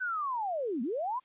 sine linear two-way sweep, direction down then up, 1538 to 213.4 to 1059 Hz, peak -30 dBFS, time 0-1.2 s, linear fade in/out 20 ms, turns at 0.82 s, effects white hiss -69 dBFS RMS until 1.24 s + resampled to 8000 Hz

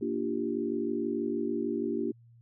sine chord, G minor seventh, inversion first, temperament equal with one note detuned, 233.1 / 293.7 / 345.6 / 392 Hz, Bb3 / D4 / F4 / G4, 0 / 0 / -18 / 0 cents, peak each -34 dBFS, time 0.01-2.12 s, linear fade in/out 10 ms, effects added 117 Hz sine -54 dBFS peak until 2.41 s

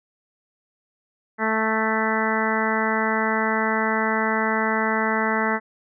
harmonic tone, 220 Hz, A3, in tune, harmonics 1 / 2 / 3 / 4 / 5 / 6 / 7 / 8 / 9, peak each -26 / -28 / -30 / -27 / -30 / -29 / -30 / -29 / -28 dBFS, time 1.38-5.6 s, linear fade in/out 50 ms, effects none

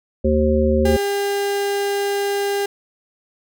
harmonic tone, 76.1 Hz, D#2, 38 cents flat, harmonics 1 / 3 / 5 / 7, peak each -19 / -19 / -20 / -19 dBFS, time 0.24-0.97 s, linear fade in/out 10 ms
35% pulse tone, 401.8 Hz, G4, 43 cents sharp, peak -17 dBFS, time 0.85-2.66 s, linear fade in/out 5 ms
effects none

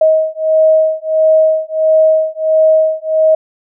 sine beating tone pair, 631 / 632.5 Hz, D#5 / D#5, +24 / +28 cents, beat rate 1.5 Hz, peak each -11 dBFS, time 0.01-3.35 s, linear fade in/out 5 ms, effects none

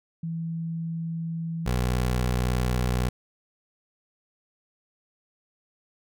sine / 20% pulse tone pair in turn, 164.81 / 61.81 Hz, E3 / B1, 0 / +2 cents, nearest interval octave + perfect fourth, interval 1698 cents, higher first, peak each -28 / -18 dBFS, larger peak second, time 0.23-1.66 / 1.66-3.09 s, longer neither, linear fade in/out 5 ms, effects none

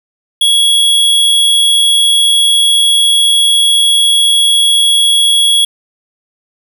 square tone, 3338 Hz, G#7, 8 cents sharp, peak -7 dBFS, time 0.41-5.65 s, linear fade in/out 5 ms, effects none

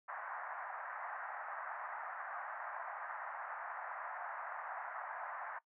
pink band-pass noise, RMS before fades -45 dBFS, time 0.08-5.59 s, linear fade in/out 10 ms, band 690 to 1800 Hz, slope 48 dB/octave, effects noise-tail reverb RT60 0.1 s tail -19 dB re dry

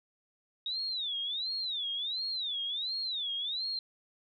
sine tone with vibrato, 3729 Hz, A#7, in tune, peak -32 dBFS, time 0.66-3.79 s, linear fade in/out 2 ms, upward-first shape sine, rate 1.4 Hz, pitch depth 240 cents each way, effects none

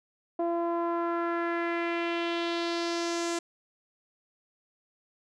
sawtooth tone with low-pass filter sweep, 340 Hz, F4, 46 cents flat, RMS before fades -30 dBFS, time 0.39-3.39 s, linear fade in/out 5 ms, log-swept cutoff 730 to 7500 Hz, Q 2.3, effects none

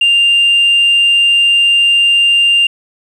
sine tone, 2794 Hz, F7, in tune, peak -5 dBFS, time 0.01-2.67 s, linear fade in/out 5 ms, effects tanh soft clip ceiling -4 dBFS + 7-bit

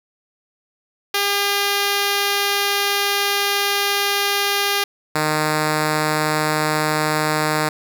5% pulse tone pair in turn, 402.9 / 153.73 Hz, G4 / D#3, +48 / -21 cents, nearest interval octave + perfect fourth, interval 1669 cents, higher first, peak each -6 dBFS, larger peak neither, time 1.14-4.84 / 5.15-7.69 s, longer first, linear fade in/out 5 ms, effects none

